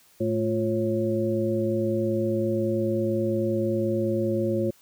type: harmonic tone with a mistuned harmonic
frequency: 109.3 Hz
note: A2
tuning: 11 cents flat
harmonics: 1 / 2 / 3 / 5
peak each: -30 / -28 / -26 / -28 dBFS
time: 0.2-4.71 s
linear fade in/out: 10 ms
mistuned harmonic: 3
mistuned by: +110 cents
effects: white hiss -58 dBFS RMS until 4.81 s